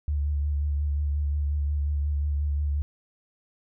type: tone with vibrato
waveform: sine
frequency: 72.8 Hz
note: D2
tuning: 15 cents flat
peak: -23 dBFS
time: 0.08-2.82 s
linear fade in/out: 0 ms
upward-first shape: sine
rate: 5.6 Hz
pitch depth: 32 cents each way
effects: none